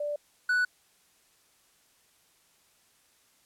sine / triangle tone pair in turn, 587.3 / 1481.6 Hz, D5 / F#6, 0 / +2 cents, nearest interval octave + major third, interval 1602 cents, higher second, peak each -29 / -21 dBFS, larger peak second, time 0-0.16 / 0.49-0.65 s, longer neither, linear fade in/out 5 ms, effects white hiss -65 dBFS RMS until 3.45 s + low-pass 12000 Hz 12 dB/octave

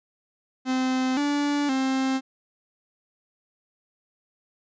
45% pulse tone with pitch steps, 258.5 / 289.2 / 264.5 Hz, C4 / D4 / C4, -21 / -27 / +19 cents, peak -22 dBFS, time 0.65-2.21 s, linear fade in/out 50 ms, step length 520 ms, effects resampled to 16000 Hz

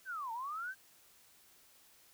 sine linear two-way sweep, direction down then up, 1600 to 879 to 1600 Hz, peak -38 dBFS, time 0.05-0.75 s, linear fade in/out 50 ms, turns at 0.32 s, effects white hiss -64 dBFS RMS until 2.13 s

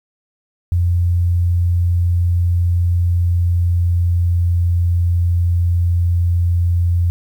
sine tone with pitch glide, 87.31 to 86.76 Hz, F2 to F2, 0 to -11 cents, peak -12 dBFS, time 0.72-7.1 s, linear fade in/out 0 ms, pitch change -11 cents, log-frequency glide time 2.9-4.63 s, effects 8-bit

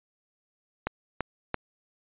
click train, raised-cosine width 0.5 ms, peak -12 dBFS, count 3, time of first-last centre 0.87-1.543 s, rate 2.97 Hz, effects resampled to 8000 Hz

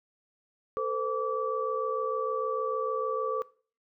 sine tone cluster, 446.4 / 513 / 1155 Hz, A4 / C5 / D6, +25 / -34 / -29 cents, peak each -31 / -33 / -32 dBFS, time 0.77-3.42 s, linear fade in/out 0 ms, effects noise-tail reverb RT60 0.4 s tail -19 dB re dry

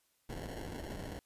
pink noise with sample-and-hold, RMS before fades -43 dBFS, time 0.29-1.19 s, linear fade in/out 2 ms, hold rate 1225 Hz, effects white hiss -75 dBFS RMS until 1.25 s + resampled to 32000 Hz

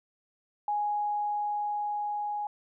sine tone with level ramp, 830.6 Hz, G#5, in tune, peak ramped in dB -26 to -30 dBFS, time 0.68-2.47 s, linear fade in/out 2 ms, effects none

